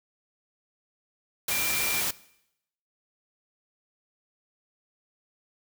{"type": "tone in noise", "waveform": "sine", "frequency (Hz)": 2373, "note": "D7", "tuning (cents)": 17, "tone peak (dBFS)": -30, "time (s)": [1.51, 2.01], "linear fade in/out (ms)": 5, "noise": "white", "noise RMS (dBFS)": -28, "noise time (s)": [1.48, 2.11], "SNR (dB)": -5, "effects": ["noise-tail reverb RT60 0.8 s tail -20 dB re dry"]}